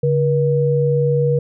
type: tone pair together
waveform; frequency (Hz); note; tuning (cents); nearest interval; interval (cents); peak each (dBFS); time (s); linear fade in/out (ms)
sine; 142.7 / 480; D3 / B4; -49 / -49; octave + major sixth; 2100; -16; 0.03-1.39; 5
effects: none